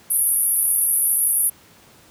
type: band-pass noise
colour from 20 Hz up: pink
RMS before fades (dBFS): -19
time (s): 0.1-1.5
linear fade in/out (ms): 10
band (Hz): 10000 to 12000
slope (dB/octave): 96
effects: pink hiss -50 dBFS RMS until 2.1 s + high-pass 80 Hz 12 dB/octave